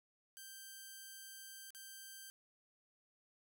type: tone with dropouts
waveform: 5% pulse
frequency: 1569 Hz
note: G6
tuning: 1 cent sharp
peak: -40 dBFS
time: 0.37-2.3 s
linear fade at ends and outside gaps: 0 ms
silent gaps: 1.705-1.748 s
effects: none